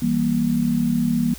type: chord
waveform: sine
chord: E diminished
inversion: none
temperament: just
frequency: 164.81 / 197.78 / 237.3 Hz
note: E3 / G3 / Bb3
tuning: 0 / +16 / +31 cents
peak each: -24 / -24 / -19 dBFS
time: 0.02-1.34 s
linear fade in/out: 5 ms
effects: added 60 Hz sine -39 dBFS peak until 1.38 s + white hiss -41 dBFS RMS until 1.38 s